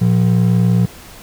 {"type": "ring-modulated tone", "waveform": "triangle", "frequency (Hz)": 146.83, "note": "D3", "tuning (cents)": 0, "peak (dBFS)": -5, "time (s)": [0.01, 0.86], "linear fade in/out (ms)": 10, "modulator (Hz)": 30.1, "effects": ["pink hiss -38 dBFS RMS until 1.22 s"]}